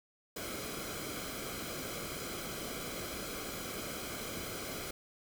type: noise with comb filter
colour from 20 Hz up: pink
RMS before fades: -41 dBFS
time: 0.36-4.91 s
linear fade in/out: 5 ms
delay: 1.1 ms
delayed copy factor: -0.65
effects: none